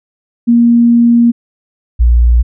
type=tone pair in turn; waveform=sine; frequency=235.8 / 59.12 Hz; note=A#3 / A#1; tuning=+20 / +25 cents; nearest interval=2 octaves; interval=2395 cents; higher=first; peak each=-4 dBFS; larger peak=neither; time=0.47-1.32 / 1.99-2.43 s; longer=first; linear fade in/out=20 ms; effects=none